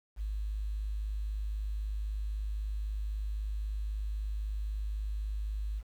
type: tone with quantisation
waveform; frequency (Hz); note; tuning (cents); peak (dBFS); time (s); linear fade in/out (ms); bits
sine; 51.91; G#1; 0; -32; 0.16-5.83; 50; 10
effects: none